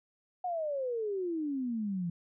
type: exponential sweep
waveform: sine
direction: down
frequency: 740 to 167.1 Hz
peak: -31 dBFS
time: 0.44-2.1 s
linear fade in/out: 5 ms
effects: none